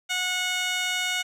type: tone with band-pass filter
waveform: 15% pulse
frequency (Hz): 731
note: F#5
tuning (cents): -21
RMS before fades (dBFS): -27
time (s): 0.09-1.23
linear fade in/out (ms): 20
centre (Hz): 4100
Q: 0.84
effects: none